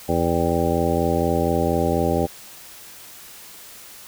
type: harmonic tone with a mistuned harmonic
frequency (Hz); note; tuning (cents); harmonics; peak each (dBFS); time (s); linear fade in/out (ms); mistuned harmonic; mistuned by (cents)
84.2; E2; +37; 1 / 2 / 3 / 4 / 5 / 6 / 7 / 9; -26 / -26 / -26 / -26 / -26 / -26 / -26 / -26; 0.08-2.27; 20; 9; +64
effects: white hiss -42 dBFS RMS until 4.07 s